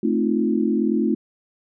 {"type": "chord", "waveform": "sine", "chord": "F dominant seventh", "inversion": "first", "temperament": "equal", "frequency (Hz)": [220, 261.6, 311.1, 349.2], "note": ["A3", "C4", "Eb4", "F4"], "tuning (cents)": [0, 0, 0, 0], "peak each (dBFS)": [-21, -24, -24, -24], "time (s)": [0.03, 1.15], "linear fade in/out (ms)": 5, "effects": []}